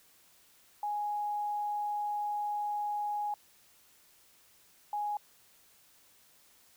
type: tone bursts at uneven times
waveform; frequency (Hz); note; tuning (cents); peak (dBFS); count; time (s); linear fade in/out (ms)
sine; 830.6; G#5; 0; -31; 2; 0.83-3.34 / 4.93-5.17; 2
effects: white hiss -63 dBFS RMS until 6.76 s

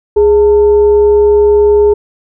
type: tone with frequency modulation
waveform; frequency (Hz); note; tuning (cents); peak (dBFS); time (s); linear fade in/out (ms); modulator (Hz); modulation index
sine; 415.3; G#4; 0; -4; 0.16-1.94; 10; 480; 0.28
effects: none

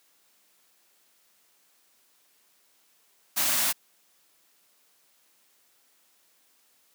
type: band-stop noise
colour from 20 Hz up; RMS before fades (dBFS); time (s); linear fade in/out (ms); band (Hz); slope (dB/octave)
white; -25; 3.36-3.73; 20; 340 to 550; 96
effects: white hiss -65 dBFS RMS until 6.94 s + high-pass 200 Hz 12 dB/octave

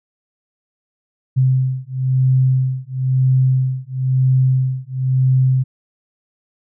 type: beating tone pair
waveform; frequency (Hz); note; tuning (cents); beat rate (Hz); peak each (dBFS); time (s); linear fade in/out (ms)
sine; 129.7 / 130.7; C3 / C3; -15 / -1; 1; -16; 1.36-5.64; 20
effects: none

